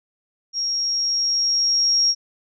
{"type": "tone with level ramp", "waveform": "sine", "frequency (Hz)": 5588, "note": "F8", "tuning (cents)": 0, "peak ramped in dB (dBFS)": [-21, -14], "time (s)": [0.53, 2.15], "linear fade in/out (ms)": 50, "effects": []}